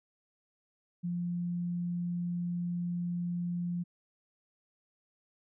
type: tone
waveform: sine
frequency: 174.61 Hz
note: F3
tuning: in tune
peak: -31 dBFS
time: 1.03-3.84 s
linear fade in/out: 20 ms
effects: none